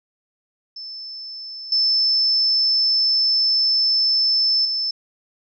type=tone with level steps; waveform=sine; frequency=5274 Hz; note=E8; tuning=in tune; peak=-31 / -15 / -20 dBFS; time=0.76-4.91 s; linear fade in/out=5 ms; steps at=1.72 / 4.65 s; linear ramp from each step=2 ms; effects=none